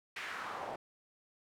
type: noise with band-pass filter sweep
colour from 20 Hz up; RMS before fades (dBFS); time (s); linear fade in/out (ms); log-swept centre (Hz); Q
pink; -42; 0.16-0.76; 5; 2200 to 650; 2.3
effects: none